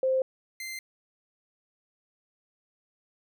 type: tone pair in turn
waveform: sine / sawtooth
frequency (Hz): 523.3 / 2082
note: C5 / C7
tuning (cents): 0 / -9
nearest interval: 2 octaves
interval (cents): 2391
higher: second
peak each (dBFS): -22 / -32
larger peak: first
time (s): 0.03-0.22 / 0.6-0.79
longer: neither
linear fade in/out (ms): 2
effects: none